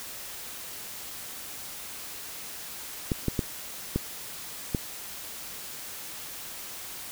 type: clicks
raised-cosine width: 3 ms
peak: -12 dBFS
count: 5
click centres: 3.118 / 3.283 / 3.392 / 3.96 / 4.748 s
effects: white hiss -40 dBFS RMS until 7.11 s